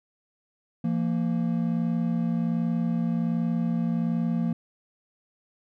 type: tone pair together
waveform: triangle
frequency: 170 / 231.3 Hz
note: F3 / A#3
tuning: -46 / -13 cents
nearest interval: perfect fourth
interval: 533 cents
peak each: -24 dBFS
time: 0.84-4.53 s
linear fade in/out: 5 ms
effects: none